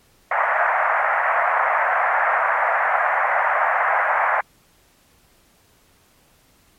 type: band-pass noise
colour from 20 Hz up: pink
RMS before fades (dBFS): -19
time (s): 0.31-4.41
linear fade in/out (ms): 5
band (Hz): 630 to 2000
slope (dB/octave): 48
effects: pink hiss -57 dBFS RMS until 6.78 s + MP3 64 kbps